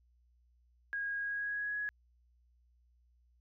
sine tone with pitch glide, 1638 to 1676.3 Hz, G#6 to G#6, -24 to +16 cents, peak -34 dBFS, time 0.93-1.89 s, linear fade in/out 0 ms, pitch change +40 cents, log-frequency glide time 1.18-1.78 s, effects added 60 Hz sine -66 dBFS peak until 3.4 s

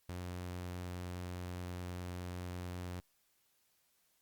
sawtooth tone, 89.5 Hz, F2, 43 cents sharp, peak -37 dBFS, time 0.09-3 s, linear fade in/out 0 ms, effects white hiss -75 dBFS RMS until 4.21 s + Opus 48 kbps

